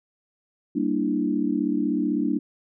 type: chord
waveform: sine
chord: E half-diminished seventh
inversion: first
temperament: equal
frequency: 196 / 233.1 / 293.7 / 329.6 Hz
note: G3 / Bb3 / D4 / E4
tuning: 0 / 0 / 0 / 0 cents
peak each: -29 / -27 / -24 / -29 dBFS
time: 0.75-2.39 s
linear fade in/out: 10 ms
effects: none